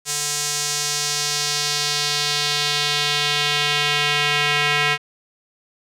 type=tone with band-pass filter sweep; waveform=square; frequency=146.83 Hz; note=D3; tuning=in tune; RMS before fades=-21 dBFS; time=0.05-4.98 s; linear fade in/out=50 ms; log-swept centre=7300 to 2400 Hz; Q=1.7; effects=none